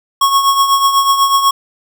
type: tone with tremolo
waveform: square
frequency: 1100 Hz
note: C#6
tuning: 14 cents flat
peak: -7 dBFS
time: 0.21-1.51 s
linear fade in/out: 5 ms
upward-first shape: triangle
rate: 8.1 Hz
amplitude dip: 65%
effects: none